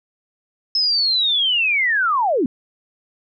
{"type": "linear sweep", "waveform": "sine", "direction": "down", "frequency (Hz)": [5220, 220], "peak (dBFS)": -15, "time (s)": [0.75, 2.46], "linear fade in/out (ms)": 2, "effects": []}